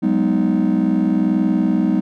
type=chord; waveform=triangle; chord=G# minor seventh; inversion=third; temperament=just; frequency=186.89 / 207.7 / 249.2 / 311.5 Hz; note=F#3 / G#3 / B3 / D#4; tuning=+18 / 0 / +16 / +2 cents; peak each=-17 dBFS; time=0.02-2.01 s; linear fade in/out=20 ms; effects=tanh soft clip ceiling -6 dBFS